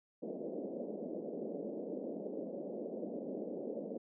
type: band-pass noise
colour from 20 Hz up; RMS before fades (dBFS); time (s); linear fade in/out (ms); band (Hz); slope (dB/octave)
white; -42; 0.22-3.98; 10; 190 to 580; 48
effects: none